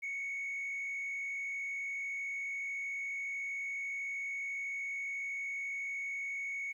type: tone with frequency modulation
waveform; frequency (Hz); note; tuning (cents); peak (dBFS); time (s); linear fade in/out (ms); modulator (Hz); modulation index
sine; 2217; C#7; 0; -34; 0.02-6.73; 20; 53.8; 0.62
effects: tanh soft clip ceiling -34 dBFS + 12-bit